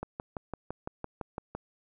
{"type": "click train", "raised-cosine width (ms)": 1, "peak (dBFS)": -21, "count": 10, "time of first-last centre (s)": [0.03, 1.55], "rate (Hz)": 5.92, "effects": []}